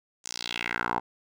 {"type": "tone with band-pass filter sweep", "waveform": "10% pulse", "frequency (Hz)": 59.6, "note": "A#1", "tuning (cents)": 39, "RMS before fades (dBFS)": -32, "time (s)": [0.24, 1], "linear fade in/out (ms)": 20, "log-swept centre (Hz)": [7100, 850], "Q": 3, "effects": []}